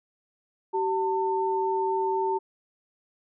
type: tone pair together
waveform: sine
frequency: 383.3 / 898 Hz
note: G4 / A5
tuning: -39 / +35 cents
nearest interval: octave + minor third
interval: 1474 cents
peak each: -26 dBFS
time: 0.73-2.39 s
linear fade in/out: 20 ms
effects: none